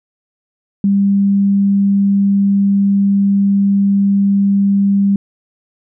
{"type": "tone", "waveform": "sine", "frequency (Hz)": 198.7, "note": "G3", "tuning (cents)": 24, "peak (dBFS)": -9, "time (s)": [0.84, 5.16], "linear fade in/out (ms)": 2, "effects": []}